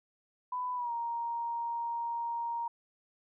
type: tone with pitch glide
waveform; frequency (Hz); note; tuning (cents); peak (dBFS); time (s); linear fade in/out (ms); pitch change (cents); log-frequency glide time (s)
sine; 997 to 935.6; B5 to A#5; +16 to +6; -32; 0.52-2.68; 5; -110; 0.75-0.92
effects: none